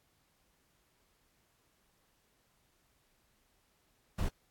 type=noise; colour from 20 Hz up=brown; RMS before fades=-32 dBFS; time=4.18-4.29 s; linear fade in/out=10 ms; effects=pink hiss -73 dBFS RMS until 4.5 s + AAC 64 kbps